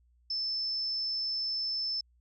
sine tone, 5274 Hz, E8, in tune, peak -30 dBFS, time 0.3-2.01 s, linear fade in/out 5 ms, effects added 60 Hz sine -63 dBFS peak until 2.2 s

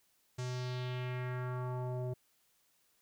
square tone with low-pass filter sweep, 125.7 Hz, B2, 31 cents sharp, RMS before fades -38 dBFS, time 0.38-2.14 s, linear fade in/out 10 ms, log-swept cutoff 7100 to 540 Hz, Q 2.2, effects white hiss -73 dBFS RMS until 3.01 s

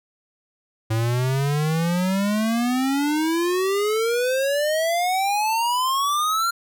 square exponential sweep, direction up, 109.7 to 1391 Hz, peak -20 dBFS, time 0.9-6.51 s, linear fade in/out 10 ms, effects none

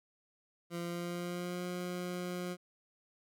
20% pulse tone with pitch glide, 171.8 to 178.79 Hz, F3 to F3, -28 to +41 cents, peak -32 dBFS, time 0.7-2.57 s, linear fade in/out 50 ms, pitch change +69 cents, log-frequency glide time 0.8-1.64 s, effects none

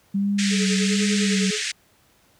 sine tone with vibrato, 196 Hz, G3, in tune, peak -19 dBFS, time 0.14-1.51 s, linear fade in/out 10 ms, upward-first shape sine, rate 1.3 Hz, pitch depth 51 cents each way
pink band-pass noise, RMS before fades -27 dBFS, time 0.38-1.72 s, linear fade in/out 10 ms, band 1700 to 8400 Hz, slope 48 dB/octave
triangle tone with tremolo, 425.1 Hz, G#4, 40 cents sharp, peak -24 dBFS, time 0.5-1.62 s, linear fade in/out 50 ms, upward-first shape sine, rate 9.9 Hz, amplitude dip 80%
effects pink hiss -59 dBFS RMS until 2.39 s + high-pass 60 Hz 12 dB/octave

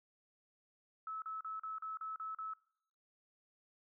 sine tone bursts, 1300 Hz, E6, 24 cents flat, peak -40 dBFS, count 8, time 1.07-2.536 s, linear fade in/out 2 ms, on 150 ms, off 38 ms, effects noise-tail reverb RT60 0.7 s tail -22 dB re dry

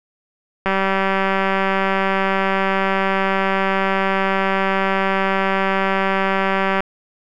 click train, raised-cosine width 0.5 ms, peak -4 dBFS, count 1187, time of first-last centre 0.66-6.805 s, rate 193 Hz, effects none

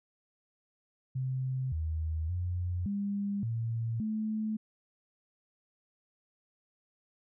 sine tone with pitch steps, 130.2 / 79.5 / 89.1 / 201.3 / 114.5 / 216.8 Hz, C3 / D#2 / F2 / G3 / A#2 / A3, -8 / +38 / +35 / +46 / -31 / -25 cents, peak -30 dBFS, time 1.15-4.57 s, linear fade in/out 10 ms, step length 570 ms, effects none

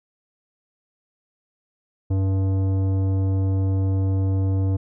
sine tone with tanh clipping, 96 Hz, G2, 36 cents flat, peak -20 dBFS, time 2.1-4.77 s, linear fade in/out 10 ms, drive 13 dB, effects none

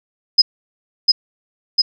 sine tone with echo, 5040 Hz, D#8, 21 cents sharp, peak -5 dBFS, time 0.38-0.42 s, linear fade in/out 10 ms, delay 700 ms, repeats 2, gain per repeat -2 dB, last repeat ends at 1.82 s, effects none

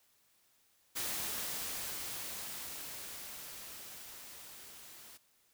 white noise with level ramp, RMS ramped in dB -37 to -54 dBFS, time 0.95-5.18 s, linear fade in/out 20 ms, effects white hiss -71 dBFS RMS until 5.53 s

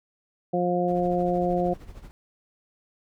harmonic tone, 177.3 Hz, F3, 26 cents sharp, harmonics 1 / 2 / 3 / 4, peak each -27 / -27 / -27 / -27 dBFS, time 0.53-1.74 s, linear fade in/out 10 ms
brown noise with tremolo, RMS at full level -40 dBFS, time 0.88-2.11 s, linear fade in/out 0 ms, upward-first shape sine, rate 13 Hz, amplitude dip 65%
effects none

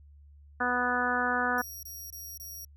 harmonic tone, 246.9 Hz, B3, in tune, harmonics 1 / 2 / 3 / 4 / 5 / 6 / 7, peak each -35 / -36 / -33 / -35 / -33 / -30 / -34 dBFS, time 0.6-1.62 s, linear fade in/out 10 ms
10% pulse tone bursts, 5670 Hz, F8, 25 cents sharp, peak -35 dBFS, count 4, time 1.58-2.649 s, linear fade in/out 2 ms, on 250 ms, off 23 ms
effects added 72 Hz sine -51 dBFS peak until 2.76 s

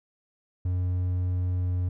triangle tone with pitch glide, 90.4 to 89.83 Hz, F#2 to F2, -40 to +49 cents, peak -22 dBFS, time 0.65-1.89 s, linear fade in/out 5 ms, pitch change -11 cents, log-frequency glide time 1.51-1.74 s, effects none

